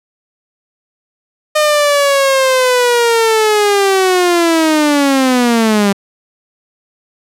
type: linear sweep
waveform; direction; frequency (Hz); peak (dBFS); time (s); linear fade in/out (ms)
sawtooth; down; 612 to 196; -5; 1.55-5.93; 10
effects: low-pass 12000 Hz 12 dB/octave